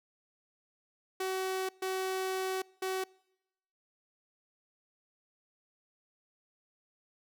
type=tone bursts at uneven times; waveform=sawtooth; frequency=377.3 Hz; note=F#4; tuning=34 cents sharp; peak=-28 dBFS; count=3; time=1.2-1.69 / 1.82-2.62 / 2.82-3.04 s; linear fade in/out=5 ms; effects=noise-tail reverb RT60 0.9 s tail -26 dB re dry